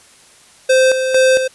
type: tone with tremolo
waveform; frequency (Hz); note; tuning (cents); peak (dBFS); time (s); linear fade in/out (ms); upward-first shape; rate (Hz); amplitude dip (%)
square; 520; C5; -11; -9; 0.69-1.48; 10; square; 2.2; 55
effects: white hiss -46 dBFS RMS until 1.54 s + resampled to 24000 Hz